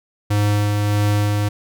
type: tone with tremolo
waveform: square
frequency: 103.6 Hz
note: G#2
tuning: 4 cents flat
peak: -15 dBFS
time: 0.3-1.49 s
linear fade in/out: 10 ms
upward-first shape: sine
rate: 1.6 Hz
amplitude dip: 25%
effects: none